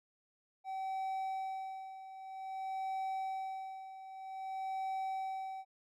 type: tone with tremolo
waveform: triangle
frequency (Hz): 766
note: G5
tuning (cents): -40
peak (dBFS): -33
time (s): 0.64-5.65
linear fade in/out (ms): 50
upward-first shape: sine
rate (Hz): 0.52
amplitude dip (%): 75
effects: none